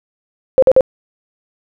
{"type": "tone bursts", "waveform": "sine", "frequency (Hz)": 523.3, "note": "C5", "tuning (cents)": 0, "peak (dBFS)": -4, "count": 3, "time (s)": [0.58, 0.808], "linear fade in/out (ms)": 0, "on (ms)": 44, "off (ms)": 48, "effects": []}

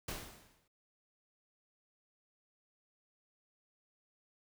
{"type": "noise with exponential decay", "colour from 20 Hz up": "pink", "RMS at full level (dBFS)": -39, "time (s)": [0.08, 0.68], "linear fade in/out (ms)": 5, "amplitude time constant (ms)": 130, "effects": []}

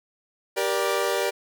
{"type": "chord", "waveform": "sawtooth", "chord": "G minor", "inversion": "none", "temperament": "equal with one note detuned", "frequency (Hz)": [392, 475.4, 587.3], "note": ["G4", "Bb4", "D5"], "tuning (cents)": [0, 34, 0], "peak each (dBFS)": -23, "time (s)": [0.56, 1.31], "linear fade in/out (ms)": 20, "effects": []}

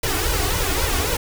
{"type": "noise with flanger", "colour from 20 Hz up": "pink", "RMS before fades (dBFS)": -21, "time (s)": [0.03, 1.17], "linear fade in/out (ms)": 5, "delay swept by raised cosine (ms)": [2, 2.77], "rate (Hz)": 3.7, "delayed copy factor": 0.8, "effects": []}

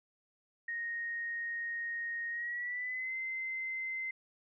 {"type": "tone with pitch glide", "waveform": "sine", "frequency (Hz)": [1864.7, 2069], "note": ["A#6", "C7"], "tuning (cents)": [0, -20], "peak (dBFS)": -35, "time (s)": [0.68, 4.11], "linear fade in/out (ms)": 5, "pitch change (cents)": 180, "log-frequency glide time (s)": [2.3, 3.15], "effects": []}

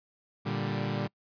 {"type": "chord", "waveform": "sawtooth", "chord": "G minor", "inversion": "first", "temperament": "equal", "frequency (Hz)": [116.54, 146.83, 196], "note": ["Bb2", "D3", "G3"], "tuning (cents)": [0, 0, 0], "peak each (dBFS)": -30, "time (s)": [0.45, 1.08], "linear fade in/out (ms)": 20, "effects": ["noise-tail reverb RT60 0.1 s tail -26 dB re dry", "resampled to 11025 Hz"]}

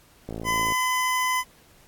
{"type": "click train", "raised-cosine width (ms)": 2, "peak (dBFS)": -20, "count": 25, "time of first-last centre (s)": [0.29, 0.722], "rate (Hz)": 55.6}
{"type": "tone", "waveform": "25% pulse", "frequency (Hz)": 1013, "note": "B5", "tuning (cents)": 44, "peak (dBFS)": -18, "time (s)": [0.44, 1.44], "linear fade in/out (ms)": 50}
{"effects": ["pink hiss -56 dBFS RMS until 1.87 s", "AAC 64 kbps"]}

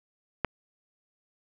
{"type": "click", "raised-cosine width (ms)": 0.5, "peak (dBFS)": -10, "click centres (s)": 0.447, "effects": []}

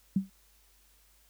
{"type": "tone with exponential decay", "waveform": "sine", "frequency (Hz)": 192.8, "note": "G3", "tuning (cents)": -28, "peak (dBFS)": -20, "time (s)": [0.16, 0.3], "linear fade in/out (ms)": 5, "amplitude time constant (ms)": 29, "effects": ["added 50 Hz sine -65 dBFS peak until 1.29 s", "white hiss -65 dBFS RMS until 1.29 s"]}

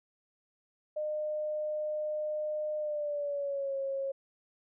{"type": "tone with pitch glide", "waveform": "sine", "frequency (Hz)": [608, 544.8], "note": ["D#5", "C#5"], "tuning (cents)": [-40, -30], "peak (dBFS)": -31, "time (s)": [0.96, 4.12], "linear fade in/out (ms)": 10, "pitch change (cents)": -190, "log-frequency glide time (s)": [2.78, 3.76], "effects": []}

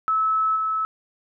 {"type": "tone with level steps", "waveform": "sine", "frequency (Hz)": 1300, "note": "E6", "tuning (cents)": -24, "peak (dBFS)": [-18, -21], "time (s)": [0.08, 0.85], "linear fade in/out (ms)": 0, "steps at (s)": 0.55, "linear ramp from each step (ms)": 20, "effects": []}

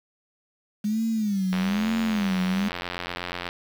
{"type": "tone with vibrato", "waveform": "sine", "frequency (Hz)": 204.8, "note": "G#3", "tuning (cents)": -24, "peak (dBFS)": -22, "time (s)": [0.84, 2.69], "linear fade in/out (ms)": 10, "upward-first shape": "sine", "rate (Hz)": 1.1, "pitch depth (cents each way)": 170}
{"type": "click train", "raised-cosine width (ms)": 0.3, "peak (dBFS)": -14, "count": 174, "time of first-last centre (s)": [1.53, 3.489], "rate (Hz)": 88.3}
{"effects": ["7-bit"]}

